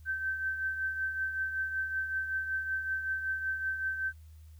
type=tone with tremolo; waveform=sine; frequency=1549 Hz; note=G6; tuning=21 cents flat; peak=-28 dBFS; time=0.05-4.13 s; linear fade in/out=50 ms; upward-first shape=triangle; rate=5.3 Hz; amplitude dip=60%; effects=added 78 Hz sine -49 dBFS peak until 4.59 s + white hiss -69 dBFS RMS until 4.59 s